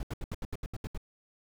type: noise bursts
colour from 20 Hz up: brown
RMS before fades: -35 dBFS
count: 10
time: 0-0.976 s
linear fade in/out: 2 ms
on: 31 ms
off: 74 ms
effects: none